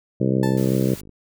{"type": "harmonic tone", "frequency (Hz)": 65.4, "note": "C2", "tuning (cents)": 0, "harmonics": [2, 3, 4, 5, 6, 7, 8, 9], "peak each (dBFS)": [-22, -22, -27, -25, -27, -29, -30, -35], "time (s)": [0.2, 0.95], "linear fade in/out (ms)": 10}
{"type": "click train", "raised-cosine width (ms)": 3, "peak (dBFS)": -31, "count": 37, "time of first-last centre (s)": [0.39, 1.093], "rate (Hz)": 51.2}
{"type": "tone with exponential decay", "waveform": "30% pulse", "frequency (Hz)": 880, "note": "A5", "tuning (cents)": 0, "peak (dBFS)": -23, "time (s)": [0.43, 0.81], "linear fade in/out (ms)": 2, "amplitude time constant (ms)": 82}
{"type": "noise", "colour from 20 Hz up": "white", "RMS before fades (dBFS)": -39, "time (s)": [0.57, 1.01], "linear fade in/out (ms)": 5}
{"effects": []}